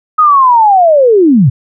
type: linear sweep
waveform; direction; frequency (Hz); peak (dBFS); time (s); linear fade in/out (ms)
sine; down; 1270 to 110.4; -3; 0.18-1.5; 10
effects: none